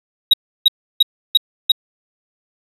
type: tone bursts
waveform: triangle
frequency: 3816 Hz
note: A#7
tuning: 40 cents sharp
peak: -5 dBFS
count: 5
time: 0.31-1.72 s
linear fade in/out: 5 ms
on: 26 ms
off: 320 ms
effects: resampled to 32000 Hz